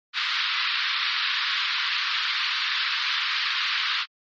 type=band-pass noise; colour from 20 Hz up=white; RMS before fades=-26 dBFS; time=0.13-4.06 s; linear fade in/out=50 ms; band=1100 to 4400 Hz; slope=48 dB/octave; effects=MP3 32 kbps